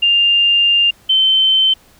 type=tone pair in turn; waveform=sine; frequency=2800 / 3086 Hz; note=F7 / G7; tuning=+4 / -28 cents; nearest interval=major second; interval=168 cents; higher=second; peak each=-9 dBFS; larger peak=neither; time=0.02-0.91 / 1.09-1.74 s; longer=first; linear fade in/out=10 ms; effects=pink hiss -49 dBFS RMS until 1.99 s